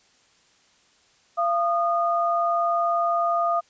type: tone pair together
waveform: sine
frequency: 685.1 / 1226 Hz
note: F5 / D#6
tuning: -33 / -26 cents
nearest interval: minor seventh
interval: 1007 cents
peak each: -22 / -23 dBFS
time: 1.37-3.61 s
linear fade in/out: 20 ms
effects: white hiss -60 dBFS RMS until 3.69 s + resampled to 16000 Hz